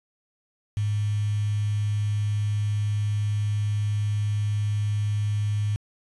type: tone with quantisation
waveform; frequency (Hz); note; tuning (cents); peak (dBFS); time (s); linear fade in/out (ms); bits
sine; 104.3; G#2; +8; -22; 0.77-5.76; 0; 7
effects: resampled to 24000 Hz